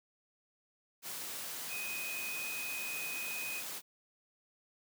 sine tone in noise, 2503 Hz, D#7, 10 cents sharp, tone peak -39 dBFS, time 1.68-3.63 s, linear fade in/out 50 ms, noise white, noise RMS -42 dBFS, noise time 1.02-3.82 s, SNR 0 dB, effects high-pass 150 Hz 12 dB/octave

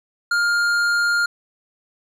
sine tone with tanh clipping, 1408 Hz, F6, 14 cents sharp, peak -18 dBFS, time 0.31-1.26 s, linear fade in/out 5 ms, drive 12 dB, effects none

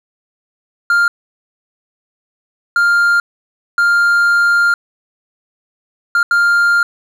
triangle tone bursts at uneven times, 1400 Hz, F6, 4 cents sharp, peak -7 dBFS, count 5, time 0.9-1.08 / 2.76-3.2 / 3.78-4.74 / 6.15-6.23 / 6.31-6.83 s, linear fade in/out 2 ms, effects none

